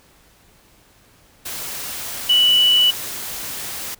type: tone in noise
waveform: sine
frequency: 2960 Hz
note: F#7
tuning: in tune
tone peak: -11 dBFS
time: 2.29-2.91 s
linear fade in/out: 10 ms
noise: white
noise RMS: -29 dBFS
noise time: 1.45-3.95 s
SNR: +15 dB
effects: pink hiss -53 dBFS RMS until 3.99 s